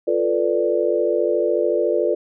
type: chord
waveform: sine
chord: B half-diminished seventh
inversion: second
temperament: equal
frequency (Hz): 349.2 / 440 / 493.9 / 587.3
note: F4 / A4 / B4 / D5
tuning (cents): 0 / 0 / 0 / 0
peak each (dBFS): -22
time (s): 0.07-2.15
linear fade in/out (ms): 10
effects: none